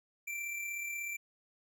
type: tone with amplitude modulation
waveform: square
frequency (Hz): 2349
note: D7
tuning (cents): 0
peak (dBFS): -36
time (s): 0.27-1.17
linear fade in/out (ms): 10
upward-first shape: sine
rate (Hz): 36.5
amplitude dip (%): 35
effects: none